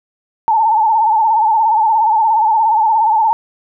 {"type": "tone with vibrato", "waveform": "sine", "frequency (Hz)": 880, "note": "A5", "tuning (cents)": 0, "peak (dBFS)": -9, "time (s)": [0.48, 3.33], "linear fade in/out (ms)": 0, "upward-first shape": "sine", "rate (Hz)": 17, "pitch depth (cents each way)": 79, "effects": []}